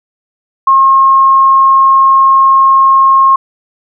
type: tone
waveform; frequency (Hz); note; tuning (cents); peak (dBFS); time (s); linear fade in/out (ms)
sine; 1076; C6; +48; -3; 0.67-3.36; 5
effects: none